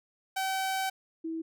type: tone pair in turn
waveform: sawtooth / sine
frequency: 766 / 324.9 Hz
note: G5 / E4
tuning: -40 / -25 cents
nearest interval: octave + minor third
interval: 1485 cents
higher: first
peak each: -25 / -32 dBFS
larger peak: first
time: 0.36-0.9 / 1.24-1.42 s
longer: first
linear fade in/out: 10 ms
effects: none